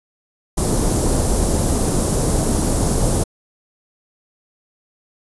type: band-stop noise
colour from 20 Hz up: pink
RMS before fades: -17 dBFS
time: 0.57-3.24 s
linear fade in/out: 10 ms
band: 620 to 9300 Hz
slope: 12 dB/octave
effects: resampled to 24000 Hz